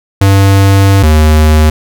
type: tone pair in turn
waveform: square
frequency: 98 / 77.18 Hz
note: G2 / D#2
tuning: 0 / -13 cents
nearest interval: major third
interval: 413 cents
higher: first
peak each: -4 dBFS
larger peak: neither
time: 0.21-1.03 / 1.03-1.7 s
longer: first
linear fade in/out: 5 ms
effects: none